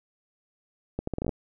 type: accelerating click train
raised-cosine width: 2 ms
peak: -16 dBFS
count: 9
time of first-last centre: 0.99-1.292 s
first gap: 84 ms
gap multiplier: 0.75
effects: none